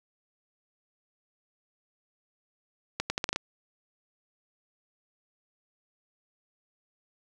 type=accelerating click train; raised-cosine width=0.2 ms; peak=-11 dBFS; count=7; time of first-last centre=3-3.36 s; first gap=100 ms; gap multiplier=0.79; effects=none